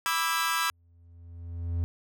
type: chord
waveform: sawtooth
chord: E dominant seventh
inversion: second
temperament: equal with one note detuned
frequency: 987.8 / 1174.7 / 1318.5 / 1625.2 Hz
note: B5 / D6 / E6 / G#6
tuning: 0 / 0 / 0 / -38 cents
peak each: -28 / -29 / -26 / -28 dBFS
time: 0.06-0.7 s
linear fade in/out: 0 ms
type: tone with exponential growth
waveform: triangle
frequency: 85.1 Hz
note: F2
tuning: 44 cents flat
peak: -22 dBFS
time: 0.69-1.84 s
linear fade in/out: 0 ms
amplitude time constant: 250 ms
effects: none